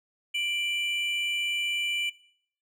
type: tone pair together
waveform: triangle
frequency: 2356 / 2968 Hz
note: D7 / F#7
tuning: +5 / +5 cents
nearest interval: major third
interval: 400 cents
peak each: -28 dBFS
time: 0.34-2.1 s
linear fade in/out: 10 ms
effects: noise-tail reverb RT60 0.6 s tail -18 dB re dry